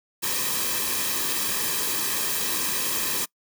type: noise with comb filter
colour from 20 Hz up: white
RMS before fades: -26 dBFS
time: 0.22-3.26 s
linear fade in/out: 20 ms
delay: 1.4 ms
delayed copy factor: -0.65
effects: noise-tail reverb RT60 0.1 s tail -24 dB re dry